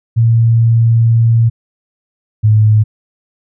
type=tone pair in turn; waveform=sine; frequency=115.1 / 107.78 Hz; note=A#2 / A2; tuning=-22 / -35 cents; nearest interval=minor second; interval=113 cents; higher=first; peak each=-6 / -5 dBFS; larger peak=second; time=0.16-1.5 / 2.43-2.84 s; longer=first; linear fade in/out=20 ms; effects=none